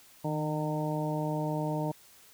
harmonic tone with a mistuned harmonic, 152.4 Hz, D#3, 36 cents flat, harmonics 1 / 2 / 3 / 4 / 5 / 6, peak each -32 / -35 / -40 / -36 / -42 / -38 dBFS, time 0.24-1.92 s, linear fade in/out 10 ms, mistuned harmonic 1, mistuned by +34 cents, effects white hiss -57 dBFS RMS until 2.33 s

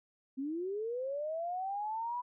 sine linear sweep, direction up, 257.4 to 992 Hz, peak -34 dBFS, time 0.37-2.22 s, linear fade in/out 20 ms, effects none

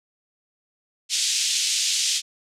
white band-pass noise, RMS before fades -23 dBFS, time 1.09-2.22 s, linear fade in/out 50 ms, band 2800 to 7400 Hz, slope 24 dB/octave, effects low-pass 12000 Hz 12 dB/octave

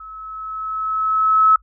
sine tone with level ramp, 1294 Hz, E6, 32 cents flat, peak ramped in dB -34 to -8 dBFS, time 0-1.56 s, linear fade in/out 5 ms, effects noise-tail reverb RT60 0.1 s tail -22 dB re dry + added 50 Hz sine -49 dBFS peak until 1.62 s

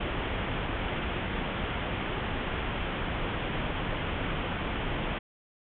pink low-pass noise, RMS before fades -32 dBFS, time 0-5.19 s, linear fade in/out 10 ms, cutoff 3400 Hz, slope 96 dB/octave, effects none

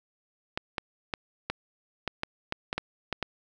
clicks, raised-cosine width 0.3 ms, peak -13 dBFS, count 11, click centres 0.575 / 0.782 / 1.138 / 1.5 / 2.077 / 2.234 / 2.524 / 2.729 / 2.78 / 3.127 / 3.227 s, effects none

